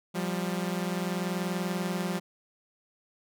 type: tone pair together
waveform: sawtooth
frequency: 176.45 / 196.8 Hz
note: F3 / G3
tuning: +18 / +7 cents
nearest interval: major second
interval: 189 cents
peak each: -27 / -29 dBFS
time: 0.14-2.2 s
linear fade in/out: 20 ms
effects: none